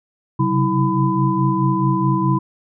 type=tone cluster; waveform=sine; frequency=132.7 / 137.4 / 189.3 / 324.1 / 1004 Hz; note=C3 / C#3 / F#3 / E4 / B5; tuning=+25 / -15 / +40 / -29 / +28 cents; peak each=-21 dBFS; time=0.39-2.39 s; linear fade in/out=10 ms; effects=none